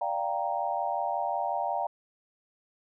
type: chord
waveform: sine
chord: G minor seventh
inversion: second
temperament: equal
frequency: 587.3 / 698.5 / 784 / 932.3 Hz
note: D5 / F5 / G5 / Bb5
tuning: 0 / 0 / 0 / 0 cents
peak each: -35 / -32 / -32 / -33 dBFS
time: 0.01-1.87 s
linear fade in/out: 5 ms
effects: none